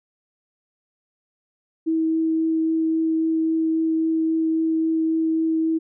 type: tone with vibrato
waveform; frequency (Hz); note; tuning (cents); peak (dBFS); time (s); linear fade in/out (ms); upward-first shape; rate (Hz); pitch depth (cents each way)
sine; 322.1; E4; -40; -18; 1.86-5.79; 20; triangle; 3.7; 8
effects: none